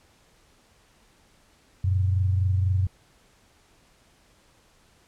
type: tone pair together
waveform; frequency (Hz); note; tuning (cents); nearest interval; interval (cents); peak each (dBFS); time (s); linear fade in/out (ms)
sine; 92.5 / 116.54; F#2 / A#2; 0 / 0; major third; 400; -20 / -30; 1.84-2.87; 5
effects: pink hiss -60 dBFS RMS until 5.07 s + low-pass 10000 Hz 12 dB/octave